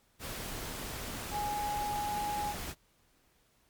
sine tone in noise, 830.6 Hz, G#5, in tune, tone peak -32 dBFS, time 1.31-2.55 s, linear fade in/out 50 ms, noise pink, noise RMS -40 dBFS, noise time 0.19-2.75 s, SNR +5 dB, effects pink hiss -69 dBFS RMS until 3.69 s + MP3 96 kbps

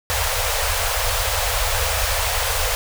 pink band-stop noise, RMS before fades -21 dBFS, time 0.1-2.75 s, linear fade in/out 0 ms, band 100 to 460 Hz, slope 96 dB/octave, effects none

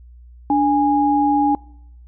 sine tone pair together, 291.7 / 825.1 Hz, D4 / G#5, -12 / -12 cents, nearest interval octave + tritone, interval 1800 cents, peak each -16 dBFS, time 0.5-1.55 s, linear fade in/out 2 ms, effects noise-tail reverb RT60 0.8 s tail -25 dB re dry + added 60 Hz sine -40 dBFS peak until 2.07 s

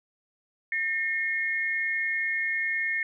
sine tone pair together, 1815 / 2156 Hz, A#6 / C#7, -47 / -49 cents, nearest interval minor third, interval 298 cents, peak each -28 dBFS, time 0.72-3.03 s, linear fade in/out 2 ms, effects none

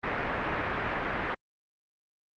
white low-pass noise, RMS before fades -31 dBFS, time 0.03-1.35 s, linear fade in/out 10 ms, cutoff 2000 Hz, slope 24 dB/octave, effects Opus 32 kbps

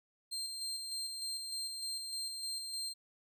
30% pulse tone with tremolo, 4175 Hz, C8, 5 cents flat, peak -34 dBFS, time 0.31-2.94 s, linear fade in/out 20 ms, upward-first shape square, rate 3.3 Hz, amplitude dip 35%, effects none

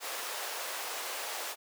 pink high-pass noise, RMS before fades -38 dBFS, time 0-1.56 s, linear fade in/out 50 ms, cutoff 500 Hz, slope 24 dB/octave, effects none

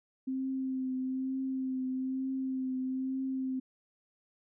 sine tone with vibrato, 261.6 Hz, C4, in tune, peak -31 dBFS, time 0.27-3.6 s, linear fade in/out 10 ms, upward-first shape triangle, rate 1.1 Hz, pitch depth 25 cents each way, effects none

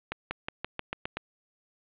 accelerating click train, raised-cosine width 0.3 ms, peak -15 dBFS, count 8, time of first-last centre 0.12-1.17 s, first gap 190 ms, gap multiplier 0.92, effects resampled to 8000 Hz + 7-bit

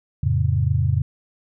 sine chord, F augmented, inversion none, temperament equal with one note detuned, 87.31 / 110 / 136.92 Hz, F2 / A2 / C#3, 0 / 0 / -21 cents, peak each -21 dBFS, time 0.23-1.02 s, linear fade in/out 5 ms, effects none

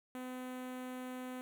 sawtooth tone with notch filter, 253.8 Hz, B3, 47 cents sharp, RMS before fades -44 dBFS, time 0.15-1.41 s, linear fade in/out 0 ms, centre 5000 Hz, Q 0.96, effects none

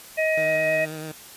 harmonic tone, 631 Hz, D#5, 24 cents sharp, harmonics 1 / 3 / 4, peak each -21 / -26 / -27 dBFS, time 0.17-0.86 s, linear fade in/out 20 ms
15% pulse tone with vibrato, 156.3 Hz, D#3, 8 cents sharp, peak -26 dBFS, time 0.37-1.12 s, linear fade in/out 5 ms, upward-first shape triangle, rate 9.2 Hz, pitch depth 33 cents each way
effects white hiss -44 dBFS RMS until 1.36 s + resampled to 32000 Hz

